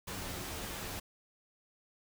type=noise with comb filter; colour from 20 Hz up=pink; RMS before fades=-41 dBFS; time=0.07-1 s; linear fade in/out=10 ms; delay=11 ms; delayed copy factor=+0.5; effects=none